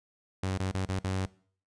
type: tone with dropouts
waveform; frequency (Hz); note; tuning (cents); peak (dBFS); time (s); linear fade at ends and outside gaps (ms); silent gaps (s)
sawtooth; 94.6; F#2; +39; -25; 0.43-1.26; 5; 0.577-0.599 / 0.714-0.743 / 0.855-0.888 / 0.993-1.042
effects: noise-tail reverb RT60 0.5 s tail -21 dB re dry + resampled to 22050 Hz